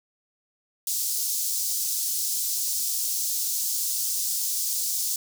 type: high-pass noise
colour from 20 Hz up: pink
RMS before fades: -27 dBFS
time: 0.87-5.16 s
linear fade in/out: 2 ms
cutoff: 5300 Hz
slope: 24 dB/octave
effects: none